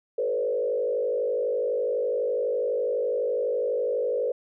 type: tone with frequency modulation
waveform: sine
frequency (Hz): 493.9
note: B4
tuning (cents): 0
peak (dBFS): -23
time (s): 0.18-4.32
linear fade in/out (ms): 5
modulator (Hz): 52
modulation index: 1.2
effects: none